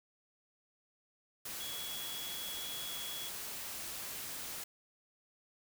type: tone in noise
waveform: sine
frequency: 3355 Hz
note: G#7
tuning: 17 cents sharp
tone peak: -43 dBFS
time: 1.6-3.29 s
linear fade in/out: 5 ms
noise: white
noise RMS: -43 dBFS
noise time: 1.45-4.64 s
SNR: -3 dB
effects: none